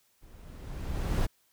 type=noise with level ramp; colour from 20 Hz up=brown; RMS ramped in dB=-54 to -24 dBFS; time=0.21-1.27 s; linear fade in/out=20 ms; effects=white hiss -69 dBFS RMS until 1.52 s